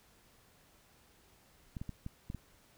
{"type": "clicks", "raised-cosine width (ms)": 5, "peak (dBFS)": -28, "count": 6, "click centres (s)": [1.768, 1.815, 1.893, 2.064, 2.301, 2.347], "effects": ["pink hiss -65 dBFS RMS until 2.77 s"]}